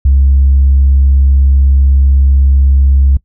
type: tone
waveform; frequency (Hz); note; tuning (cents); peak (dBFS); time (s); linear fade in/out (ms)
sine; 68; C#2; -33; -3; 0.05-3.17; 5
effects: noise-tail reverb RT60 0.1 s tail -22 dB re dry + tanh soft clip ceiling -1 dBFS